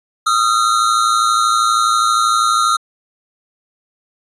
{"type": "tone pair together", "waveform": "square", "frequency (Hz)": [1244.5, 1357], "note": ["D#6", "E6"], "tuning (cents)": [0, 50], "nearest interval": "minor second", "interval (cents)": 150, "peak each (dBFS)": [-15, -16], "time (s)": [0.26, 2.77], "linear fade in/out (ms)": 10, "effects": ["resampled to 24000 Hz"]}